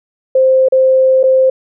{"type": "tone with dropouts", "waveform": "sine", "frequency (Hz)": 523.3, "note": "C5", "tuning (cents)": 0, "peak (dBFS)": -6, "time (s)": [0.35, 1.5], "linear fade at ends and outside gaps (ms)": 5, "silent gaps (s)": [[0.686, 0.722], [1.231, 1.237]], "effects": []}